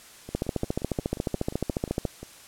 two click trains, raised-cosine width 2 ms, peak -24 / -12 dBFS, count 12 / 25, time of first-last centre 0.29-2.23 / 0.35-2.052 s, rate 5.67 / 14.1 Hz, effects white hiss -49 dBFS RMS until 2.47 s + low-pass 11000 Hz 12 dB/octave

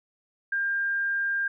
sine tone, 1600 Hz, G6, 35 cents sharp, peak -24 dBFS, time 0.52-1.48 s, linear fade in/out 5 ms, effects none

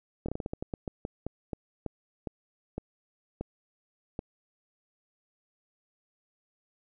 slowing click train, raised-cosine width 2 ms, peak -20 dBFS, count 18, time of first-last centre 0.26-4.191 s, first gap 25 ms, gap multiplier 1.24, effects none

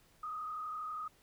sine tone with frequency modulation, 1244.5 Hz, D#6, in tune, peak -38 dBFS, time 0.23-1.08 s, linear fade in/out 5 ms, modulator 32.3 Hz, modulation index 1, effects pink hiss -67 dBFS RMS until 1.22 s

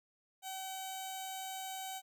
15% pulse tone with notch filter, 762 Hz, G5, 49 cents flat, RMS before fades -43 dBFS, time 0.42-2.02 s, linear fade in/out 50 ms, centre 1800 Hz, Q 0.58, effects none

